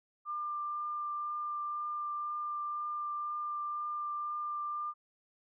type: tone with vibrato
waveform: sine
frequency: 1193 Hz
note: D6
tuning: 27 cents sharp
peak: -34 dBFS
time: 0.25-4.94 s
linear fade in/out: 50 ms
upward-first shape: triangle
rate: 2 Hz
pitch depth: 11 cents each way
effects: none